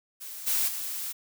blue noise with level steps, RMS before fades -40 / -26 / -34 dBFS, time 0.2-1.13 s, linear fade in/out 20 ms, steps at 0.46 / 0.67 s, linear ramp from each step 20 ms, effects none

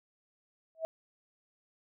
sine tone with exponential growth, 647 Hz, E5, 32 cents flat, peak -27 dBFS, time 0.75-0.85 s, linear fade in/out 0 ms, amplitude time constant 21 ms, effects none

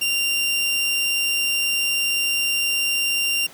sawtooth tone, 2779 Hz, F7, 9 cents flat, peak -16 dBFS, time 0.01-3.47 s, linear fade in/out 10 ms, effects pink hiss -44 dBFS RMS until 3.53 s + high-pass 150 Hz 12 dB/octave

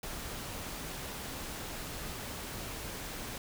pink noise, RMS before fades -41 dBFS, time 0.03-3.38 s, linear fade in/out 2 ms, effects none

